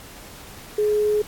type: tone with quantisation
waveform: sine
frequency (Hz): 420.8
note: G#4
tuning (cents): +23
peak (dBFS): -17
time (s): 0.78-1.22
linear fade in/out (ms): 5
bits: 7
effects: pink hiss -42 dBFS RMS until 1.27 s + AAC 64 kbps